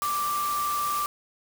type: tone in noise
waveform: sine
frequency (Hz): 1174.7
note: D6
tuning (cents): 0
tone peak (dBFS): -25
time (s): 0.02-1.06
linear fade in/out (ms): 0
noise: white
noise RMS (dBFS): -35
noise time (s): 0.02-1.06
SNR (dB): +7
effects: none